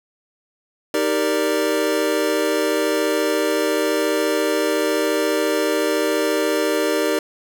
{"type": "chord", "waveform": "square", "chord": "Eb major seventh", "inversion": "none", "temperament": "equal", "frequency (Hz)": [311.1, 392, 466.2, 587.3], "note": ["Eb4", "G4", "Bb4", "D5"], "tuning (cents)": [0, 0, 0, 0], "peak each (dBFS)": -24, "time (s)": [0.94, 7.19], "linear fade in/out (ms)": 2, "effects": []}